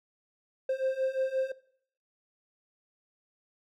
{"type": "beating tone pair", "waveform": "triangle", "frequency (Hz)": [523.3, 529], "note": ["C5", "C5"], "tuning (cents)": [0, 19], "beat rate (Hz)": 5.7, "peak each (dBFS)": [-30, -28], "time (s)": [0.69, 1.52], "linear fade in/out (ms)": 5, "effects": ["noise-tail reverb RT60 0.6 s tail -20 dB re dry"]}